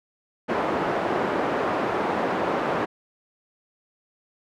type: band-pass noise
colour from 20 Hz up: pink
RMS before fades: -25 dBFS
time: 0.48-2.86 s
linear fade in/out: 20 ms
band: 300 to 1200 Hz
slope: 12 dB/octave
effects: none